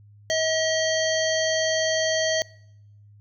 harmonic tone with a mistuned harmonic, 638 Hz, D#5, 43 cents sharp, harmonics 1 / 3 / 5 / 7 / 9 / 10, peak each -23 / -28 / -30 / -31 / -33 / -33 dBFS, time 0.3-2.42 s, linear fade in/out 0 ms, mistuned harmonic 9, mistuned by +41 cents, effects noise-tail reverb RT60 0.8 s tail -24 dB re dry + added 103 Hz sine -48 dBFS peak until 3.2 s

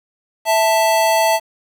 square tone pair together, 658.2 / 883 Hz, E5 / A5, -3 / +6 cents, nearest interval perfect fourth, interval 509 cents, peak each -16 dBFS, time 0.45-1.4 s, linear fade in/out 50 ms, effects 7-bit

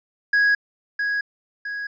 triangle tone with echo, 1658 Hz, G#6, 3 cents flat, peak -13 dBFS, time 0.33-0.55 s, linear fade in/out 5 ms, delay 660 ms, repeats 2, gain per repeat -6 dB, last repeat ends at 1.87 s, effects resampled to 16000 Hz

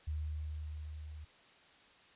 sine tone with level ramp, 76.4 Hz, D#2, 31 cents flat, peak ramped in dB -34 to -45 dBFS, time 0.07-1.25 s, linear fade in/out 10 ms, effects white hiss -62 dBFS RMS until 2.15 s + resampled to 8000 Hz

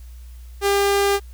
sawtooth tone, 400.3 Hz, G4, 36 cents sharp, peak -12 dBFS, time 0.61-1.2 s, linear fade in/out 50 ms, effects added 60 Hz sine -36 dBFS peak until 1.33 s + white hiss -55 dBFS RMS until 1.33 s

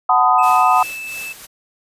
sine chord, B dominant seventh, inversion second, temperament equal with one note detuned, 740 / 880 / 1010.9 / 1244.5 Hz, F#5 / A5 / B5 / D#6, 0 / 0 / +40 / 0 cents, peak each -15 / -18 / -16 / -15 dBFS, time 0.09-0.83 s, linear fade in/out 5 ms
triangle tone with pitch glide, 2600 to 2630 Hz, E7 to E7, -24 to -5 cents, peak -25 dBFS, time 0.38-1.33 s, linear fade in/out 10 ms, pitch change +19 cents, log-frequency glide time 0.57-0.63 s
white noise with tremolo, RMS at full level -32 dBFS, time 0.42-1.47 s, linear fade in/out 20 ms, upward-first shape sine, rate 2.9 Hz, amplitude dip 55%
effects resampled to 32000 Hz

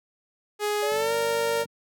sawtooth tone with pitch glide, 417.2 to 462.9 Hz, G#4 to A#4, +8 to -12 cents, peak -20 dBFS, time 0.59-1.66 s, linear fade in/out 50 ms, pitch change +180 cents, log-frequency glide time 0.84-1.13 s
triangle tone, 578 Hz, D5, 28 cents flat, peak -27 dBFS, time 0.82-1.64 s, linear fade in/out 10 ms
click train, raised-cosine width 5 ms, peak -28 dBFS, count 37, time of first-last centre 0.92-1.656 s, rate 48.9 Hz
effects high-pass 200 Hz 12 dB/octave

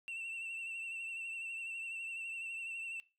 sine tone with vibrato, 2700 Hz, E7, 41 cents sharp, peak -37 dBFS, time 0.08-3 s, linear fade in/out 0 ms, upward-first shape triangle, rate 12 Hz, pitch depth 46 cents each way, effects noise-tail reverb RT60 0.3 s tail -22 dB re dry + tanh soft clip ceiling -39 dBFS

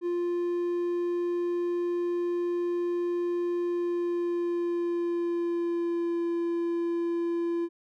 triangle tone with pitch glide, 349.2 to 340.6 Hz, F4 to F4, 0 to -43 cents, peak -24 dBFS, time 0.01-7.69 s, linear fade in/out 50 ms, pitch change -43 cents, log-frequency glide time 3.63-6.25 s, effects none

